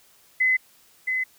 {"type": "tone with echo", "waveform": "sine", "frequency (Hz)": 2031, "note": "B6", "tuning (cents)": 48, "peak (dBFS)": -17, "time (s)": [0.4, 0.57], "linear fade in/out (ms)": 10, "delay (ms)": 670, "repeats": 1, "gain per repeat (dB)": -5, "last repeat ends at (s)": 1.24, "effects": ["white hiss -57 dBFS RMS until 1.38 s"]}